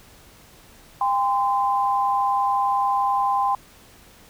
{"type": "tone pair together", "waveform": "sine", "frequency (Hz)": [800, 1031.4], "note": ["G5", "C6"], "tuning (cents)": [35, -25], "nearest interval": "major third", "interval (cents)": 440, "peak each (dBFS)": -21, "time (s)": [1.01, 3.55], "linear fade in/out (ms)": 2, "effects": ["pink hiss -50 dBFS RMS until 4.29 s"]}